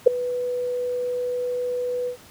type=tone with ADSR envelope; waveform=sine; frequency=493.9 Hz; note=B4; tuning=in tune; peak=-4 dBFS; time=0.06-2.17 s; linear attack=13 ms; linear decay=6 ms; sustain=-19 dB; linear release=100 ms; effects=pink hiss -48 dBFS RMS until 2.3 s + high-pass 80 Hz 12 dB/octave